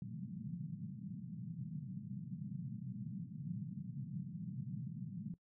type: band-pass noise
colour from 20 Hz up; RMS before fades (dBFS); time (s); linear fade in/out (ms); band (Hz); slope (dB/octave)
white; -45; 0.02-5.34; 2; 120 to 200; 48
effects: noise-tail reverb RT60 0.1 s tail -18 dB re dry